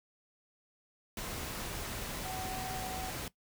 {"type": "tone in noise", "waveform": "sine", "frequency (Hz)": 750, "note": "F#5", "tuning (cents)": 23, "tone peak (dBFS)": -40, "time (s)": [2.25, 3.1], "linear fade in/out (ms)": 2, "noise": "pink", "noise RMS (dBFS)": -40, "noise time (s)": [1.17, 3.28], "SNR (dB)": -3, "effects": ["noise-tail reverb RT60 0.1 s tail -18 dB re dry"]}